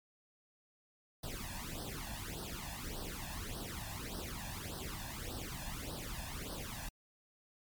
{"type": "noise with flanger", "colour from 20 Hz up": "pink", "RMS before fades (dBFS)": -43, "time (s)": [1.23, 6.89], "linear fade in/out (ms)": 5, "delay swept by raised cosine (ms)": [0.21, 1.18], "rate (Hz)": 1.7, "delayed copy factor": 0.95, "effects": ["MP3 96 kbps"]}